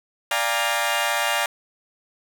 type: chord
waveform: 15% pulse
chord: Bb dominant seventh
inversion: first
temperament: equal with one note detuned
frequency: 587.3 / 698.5 / 814.9 / 932.3 Hz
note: D5 / F5 / Ab5 / Bb5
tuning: 0 / 0 / -33 / 0 cents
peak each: -20 dBFS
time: 0.31-1.46 s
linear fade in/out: 2 ms
effects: none